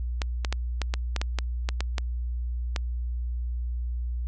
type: clicks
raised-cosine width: 0.2 ms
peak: -11 dBFS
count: 12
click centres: 0.218 / 0.448 / 0.526 / 0.817 / 0.939 / 1.163 / 1.215 / 1.387 / 1.689 / 1.806 / 1.982 / 2.762 s
effects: added 60 Hz sine -27 dBFS peak until 4.27 s + resampled to 24000 Hz